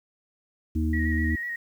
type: harmonic tone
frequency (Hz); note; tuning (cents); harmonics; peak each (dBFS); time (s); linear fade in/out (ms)
78.7; D#2; +20; 1 / 3 / 4; -24 / -29 / -30; 0.75-1.36; 10
type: tone with vibrato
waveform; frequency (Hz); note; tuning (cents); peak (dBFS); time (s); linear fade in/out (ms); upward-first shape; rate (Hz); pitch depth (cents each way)
sine; 1900; A#6; +33; -29; 0.93-1.56; 5; square; 8; 26
effects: 9-bit